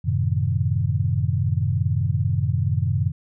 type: chord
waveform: sine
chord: F# diminished seventh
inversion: none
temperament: equal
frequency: 92.5 / 110 / 130.81 / 155.56 Hz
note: F#2 / A2 / C3 / Eb3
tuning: 0 / 0 / 0 / 0 cents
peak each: -23 / -24 / -24 / -27 dBFS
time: 0.04-3.12 s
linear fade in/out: 20 ms
effects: none